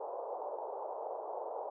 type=band-pass noise; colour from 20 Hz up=pink; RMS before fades=-41 dBFS; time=0-1.7 s; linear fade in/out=5 ms; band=440 to 940 Hz; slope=48 dB/octave; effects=none